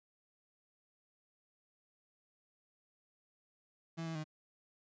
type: tone with pitch steps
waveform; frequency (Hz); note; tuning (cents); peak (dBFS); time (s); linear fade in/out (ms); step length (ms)
35% pulse; 164.7 / 162.9 / 154.8; E3 / E3 / D#3; -1 / -20 / -9; -37; 3.97-4.243; 20; 91
effects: resampled to 16000 Hz